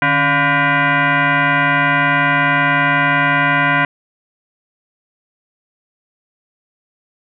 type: tone with frequency modulation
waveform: sine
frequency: 277.2 Hz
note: C#4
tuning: in tune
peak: -11 dBFS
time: 0.02-3.85 s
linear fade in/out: 2 ms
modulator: 429 Hz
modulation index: 4.7
effects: none